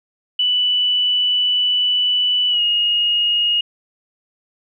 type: tone with pitch glide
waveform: sine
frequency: 2972 to 2867 Hz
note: F#7 to F7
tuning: +7 to +45 cents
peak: -14 dBFS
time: 0.39-3.61 s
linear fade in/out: 5 ms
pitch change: -62 cents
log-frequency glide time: 2.49-2.61 s
effects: none